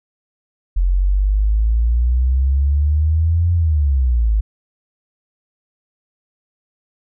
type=exponential two-way sweep; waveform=sine; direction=up then down; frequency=43.65 to 87.31 to 50.9 Hz; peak=-12 dBFS; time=0.76-4.41 s; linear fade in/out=10 ms; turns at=3.53 s; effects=none